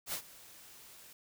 white noise with ADSR envelope, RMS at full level -36 dBFS, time 0.06-1.13 s, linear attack 71 ms, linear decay 83 ms, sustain -19 dB, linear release 4 ms, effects none

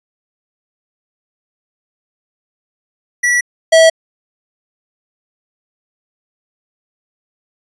square tone pair in turn, 1946 / 649.4 Hz, B6 / E5, -26 / -26 cents, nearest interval octave + perfect fifth, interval 1900 cents, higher first, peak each -11 / -5 dBFS, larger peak second, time 3.23-3.41 / 3.72-3.9 s, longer neither, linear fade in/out 10 ms, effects resampled to 22050 Hz

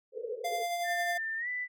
pink band-pass noise, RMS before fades -39 dBFS, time 0.12-0.67 s, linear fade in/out 50 ms, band 440 to 500 Hz, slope 96 dB/octave
square tone with tremolo, 695 Hz, F5, 9 cents flat, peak -30 dBFS, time 0.44-1.18 s, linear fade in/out 10 ms, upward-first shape triangle, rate 11 Hz, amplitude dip 40%
sine tone with pitch glide, 1791 to 1987.2 Hz, A6 to B6, +30 to +10 cents, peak -32 dBFS, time 0.83-1.68 s, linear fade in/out 50 ms, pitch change +180 cents, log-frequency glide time 1.37-1.48 s
effects none

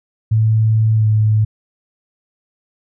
sine tone with pitch glide, 110.2 to 107.93 Hz, A2 to A2, +3 to -33 cents, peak -10 dBFS, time 0.31-1.45 s, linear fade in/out 10 ms, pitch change -36 cents, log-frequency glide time 0.96-1.06 s, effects none

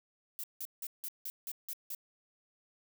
violet noise bursts, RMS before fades -40 dBFS, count 8, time 0.39-1.948 s, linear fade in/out 0 ms, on 46 ms, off 170 ms, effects none

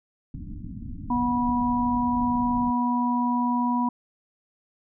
pink low-pass noise, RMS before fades -36 dBFS, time 0.34-2.71 s, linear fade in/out 2 ms, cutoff 300 Hz, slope 96 dB/octave
harmonic tone, 243.8 Hz, B3, 22 cents flat, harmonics 1 / 3 / 4, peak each -23 / -35 / -25 dBFS, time 1.1-3.89 s, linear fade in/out 5 ms
effects none

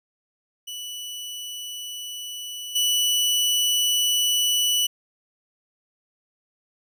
sawtooth tone with level steps, 2960 Hz, F#7, in tune, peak -29 / -16 dBFS, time 0.67-4.87 s, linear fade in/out 10 ms, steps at 2.75 s, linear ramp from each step 10 ms, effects none

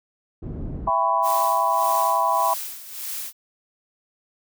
pink low-pass noise, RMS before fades -31 dBFS, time 0.42-0.9 s, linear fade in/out 10 ms, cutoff 270 Hz, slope 12 dB/octave
sine chord, C# half-diminished seventh, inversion first, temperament just, 665.2 / 798.3 / 997.9 / 1108.7 Hz, E5 / G5 / B5 / C#6, +16 / +31 / +18 / 0 cents, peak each -25 / -25 / -20 / -26 dBFS, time 0.87-2.54 s, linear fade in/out 5 ms
blue noise with tremolo, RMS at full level -30 dBFS, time 1.22-3.33 s, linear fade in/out 50 ms, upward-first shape sine, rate 1.7 Hz, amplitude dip 70%
effects none

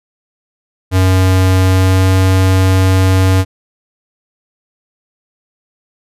square tone with pitch glide, 93.5 to 94.2 Hz, F#2 to F#2, +19 to +32 cents, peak -8 dBFS, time 0.91-3.45 s, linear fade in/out 50 ms, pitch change +13 cents, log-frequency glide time 1.59-2.09 s, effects resampled to 32000 Hz

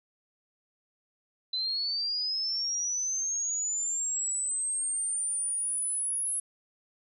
sine linear sweep, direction up, 4003 to 10720 Hz, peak -28 dBFS, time 1.53-6.4 s, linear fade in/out 5 ms, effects none

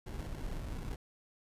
brown noise with sample-and-hold, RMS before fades -40 dBFS, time 0.06-0.96 s, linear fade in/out 5 ms, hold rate 1225 Hz, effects resampled to 32000 Hz

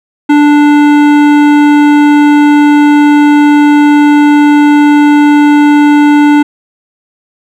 sine tone with hard clipping, 293.7 Hz, D4, in tune, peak -4 dBFS, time 0.29-6.43 s, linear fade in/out 10 ms, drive 15 dB, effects none

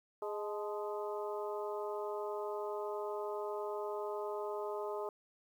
harmonic tone with a mistuned harmonic, 207.7 Hz, G#3, in tune, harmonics 2 / 3 / 4 / 5 / 6, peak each -39 / -43 / -45 / -47 / -49 dBFS, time 0.22-5.09 s, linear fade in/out 2 ms, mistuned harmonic 4, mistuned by +66 cents, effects 11-bit

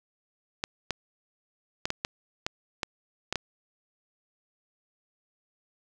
clicks, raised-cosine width 0.2 ms, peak -11 dBFS, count 9, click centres 0.639 / 0.907 / 1.855 / 1.904 / 2.049 / 2.465 / 2.832 / 3.326 / 3.357 s, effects none

